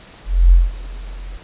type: tone with ADSR envelope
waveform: sine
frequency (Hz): 43.65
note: F1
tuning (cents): 0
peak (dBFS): -4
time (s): 0.25-1.38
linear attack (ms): 270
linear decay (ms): 190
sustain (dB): -23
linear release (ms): 12
effects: pink hiss -42 dBFS RMS until 1.43 s + resampled to 8000 Hz